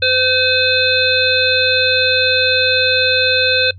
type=harmonic tone; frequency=512 Hz; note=C5; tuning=38 cents flat; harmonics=1 / 3 / 5 / 7 / 8; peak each=-18 / -18 / -18 / -18 / -18 dBFS; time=0.02-3.71 s; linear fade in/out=5 ms; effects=noise-tail reverb RT60 0.1 s tail -22 dB re dry + added 93 Hz sine -33 dBFS peak until 3.78 s